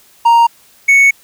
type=tone pair in turn; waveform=triangle; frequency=932.3 / 2217 Hz; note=A#5 / C#7; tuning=0 / 0 cents; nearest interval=octave + minor third; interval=1500 cents; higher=second; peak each=-3 dBFS; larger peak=neither; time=0.25-0.47 / 0.88-1.11 s; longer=second; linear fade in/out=10 ms; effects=white hiss -47 dBFS RMS until 1.23 s